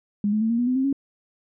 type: tone with pitch steps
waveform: sine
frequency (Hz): 205.2 / 214 / 223.3 / 232.9 / 242.9 / 253.4 / 264.3 / 275.7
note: G#3 / A3 / A3 / A#3 / B3 / B3 / C4 / C#4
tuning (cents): -21 / -48 / +26 / -1 / -29 / +45 / +18 / -9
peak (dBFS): -19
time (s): 0.24-0.928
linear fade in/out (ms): 2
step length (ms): 86
effects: none